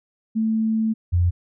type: tone pair in turn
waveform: sine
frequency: 221.1 / 87.74 Hz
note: A3 / F2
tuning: +9 / +9 cents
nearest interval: octave + major third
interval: 1600 cents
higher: first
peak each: -18 / -15 dBFS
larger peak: second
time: 0.35-0.94 / 1.12-1.31 s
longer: first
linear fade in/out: 20 ms
effects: none